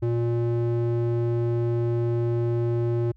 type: tone with band-pass filter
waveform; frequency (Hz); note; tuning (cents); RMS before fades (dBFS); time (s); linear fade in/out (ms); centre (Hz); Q
square; 117.9; A#2; +20; -24; 0.02-3.12; 10; 250; 4.3
effects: added 57 Hz sine -51 dBFS peak until 3.16 s